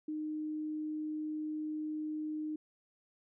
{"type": "tone", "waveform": "sine", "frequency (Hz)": 307.2, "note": "D#4", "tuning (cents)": -22, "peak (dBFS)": -35, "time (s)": [0.08, 2.56], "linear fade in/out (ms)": 5, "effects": []}